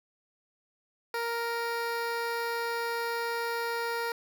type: tone with notch filter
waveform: 15% pulse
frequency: 466.7 Hz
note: A#4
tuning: 2 cents sharp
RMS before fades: -32 dBFS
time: 1.14-4.12 s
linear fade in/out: 2 ms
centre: 8000 Hz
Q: 1.6
effects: none